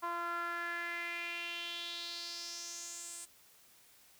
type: tone with band-pass filter sweep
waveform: sawtooth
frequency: 343.2 Hz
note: F4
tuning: 30 cents flat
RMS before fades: -41 dBFS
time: 0.02-3.26 s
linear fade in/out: 20 ms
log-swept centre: 1100 to 8700 Hz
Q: 4.3
effects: white hiss -63 dBFS RMS until 4.19 s